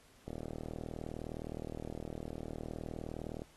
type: click train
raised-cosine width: 2 ms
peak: -28 dBFS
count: 125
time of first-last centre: 0.28-3.419 s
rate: 39.5 Hz
effects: pink hiss -64 dBFS RMS until 3.56 s + AAC 32 kbps

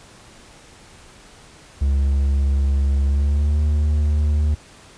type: tone with pitch glide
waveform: triangle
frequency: 69.3 to 74.7 Hz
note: C#2 to D2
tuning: 0 to +30 cents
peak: -13 dBFS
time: 1.81-4.55 s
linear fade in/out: 10 ms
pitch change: +130 cents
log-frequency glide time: 3.06-3.58 s
effects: pink hiss -46 dBFS RMS until 4.97 s + resampled to 22050 Hz

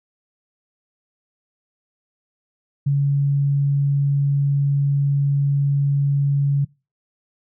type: tone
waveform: sine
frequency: 140.9 Hz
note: C#3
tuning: 29 cents sharp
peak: -15 dBFS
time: 2.86-6.65 s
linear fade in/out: 10 ms
effects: noise-tail reverb RT60 0.3 s tail -25 dB re dry

